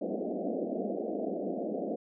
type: band-pass noise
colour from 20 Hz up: pink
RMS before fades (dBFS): -34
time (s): 0.01-1.96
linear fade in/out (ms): 10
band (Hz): 190 to 710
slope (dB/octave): 96
effects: none